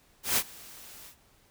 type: noise with ADSR envelope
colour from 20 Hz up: white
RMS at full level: -24 dBFS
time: 0.23-1.16 s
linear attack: 140 ms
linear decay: 59 ms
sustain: -24 dB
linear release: 91 ms
effects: pink hiss -63 dBFS RMS until 1.5 s